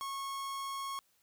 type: tone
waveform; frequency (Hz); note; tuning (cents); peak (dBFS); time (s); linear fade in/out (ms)
45% pulse; 1095; C#6; -22; -37; 0.01-0.99; 0
effects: white hiss -72 dBFS RMS until 1.22 s